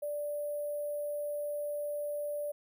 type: tone with sample-and-hold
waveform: sine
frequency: 587.3 Hz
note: D5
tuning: in tune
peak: -33 dBFS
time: 0.02-2.52 s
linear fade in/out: 10 ms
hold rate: 11025 Hz
effects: none